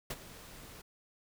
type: noise with ADSR envelope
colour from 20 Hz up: pink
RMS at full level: -36 dBFS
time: 0.1-0.82 s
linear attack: 7 ms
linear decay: 39 ms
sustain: -15 dB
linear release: 12 ms
effects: none